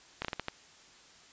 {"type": "slowing click train", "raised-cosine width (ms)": 0.3, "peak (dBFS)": -17, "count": 6, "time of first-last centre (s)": [0.22, 0.484], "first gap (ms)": 27, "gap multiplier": 1.34, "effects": ["white hiss -57 dBFS RMS until 1.32 s", "resampled to 16000 Hz"]}